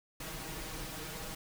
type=noise with comb filter; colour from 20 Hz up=pink; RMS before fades=-42 dBFS; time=0.2-1.35 s; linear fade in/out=5 ms; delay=6.3 ms; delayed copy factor=+0.75; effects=none